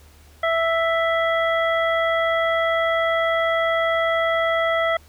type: harmonic tone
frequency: 660 Hz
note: E5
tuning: 2 cents sharp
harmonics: 1 / 2 / 3 / 5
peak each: -20 / -24 / -24 / -33 dBFS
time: 0.43-4.97 s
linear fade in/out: 5 ms
effects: added 75 Hz sine -48 dBFS peak until 5.08 s + pink hiss -53 dBFS RMS until 5.08 s